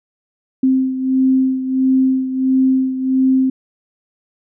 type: beating tone pair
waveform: sine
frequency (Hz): 261.6 / 263.1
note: C4 / C4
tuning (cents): 0 / +10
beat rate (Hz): 1.5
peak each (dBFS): -13 / -19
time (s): 0.63-3.5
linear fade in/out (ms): 5
effects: none